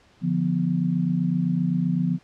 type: chord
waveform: sine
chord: B diminished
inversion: first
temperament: equal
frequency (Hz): 146.83 / 174.61 / 246.9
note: D3 / F3 / B3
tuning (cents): 0 / 0 / 0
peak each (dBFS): -27 / -22 / -27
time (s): 0.21-2.19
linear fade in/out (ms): 50
effects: pink hiss -57 dBFS RMS until 2.23 s + low-pass 5000 Hz 12 dB/octave